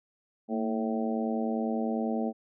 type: harmonic tone with a mistuned harmonic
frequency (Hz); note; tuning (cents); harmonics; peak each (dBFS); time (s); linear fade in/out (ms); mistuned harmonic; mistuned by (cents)
110; A2; 0; 2 / 3 / 4 / 5 / 6 / 7; -29 / -37 / -36 / -38 / -38 / -38; 0.48-2.33; 50; 2; +57
effects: none